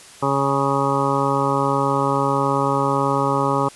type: harmonic tone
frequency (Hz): 138.3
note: C#3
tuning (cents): -4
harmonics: 1 / 2 / 3 / 4 / 6 / 7 / 8 / 9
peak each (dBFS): -25 / -25 / -25 / -25 / -25 / -25 / -25 / -25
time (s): 0.22-3.69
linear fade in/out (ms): 10
effects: white hiss -43 dBFS RMS until 3.75 s + resampled to 24000 Hz